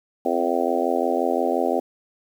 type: harmonic tone with a mistuned harmonic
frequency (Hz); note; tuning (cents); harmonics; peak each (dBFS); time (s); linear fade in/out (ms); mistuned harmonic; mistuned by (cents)
85.7; F2; -32; 3 / 4 / 5 / 6 / 7 / 8 / 9; -27 / -27 / -27 / -27 / -27 / -27 / -27; 0.25-1.8; 5; 3; +19
effects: 8-bit